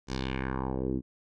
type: tone with low-pass filter sweep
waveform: 10% pulse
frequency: 65.41 Hz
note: C2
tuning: in tune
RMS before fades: -32 dBFS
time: 0.07-1.02 s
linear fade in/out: 50 ms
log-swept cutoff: 6400 to 260 Hz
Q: 2.5
effects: none